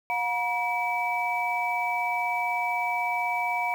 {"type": "tone cluster", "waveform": "sine", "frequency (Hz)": [719, 955, 2298], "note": ["F#5", "A#5", "D7"], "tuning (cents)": [-50, 42, -38], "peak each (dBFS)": -29, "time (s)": [0.1, 3.74], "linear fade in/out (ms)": 0, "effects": ["8-bit"]}